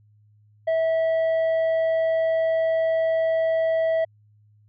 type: tone with tanh clipping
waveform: sine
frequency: 650 Hz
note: E5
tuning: 24 cents flat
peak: -20 dBFS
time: 0.67-4.05 s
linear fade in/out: 10 ms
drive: 5 dB
effects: added 105 Hz sine -54 dBFS peak until 4.68 s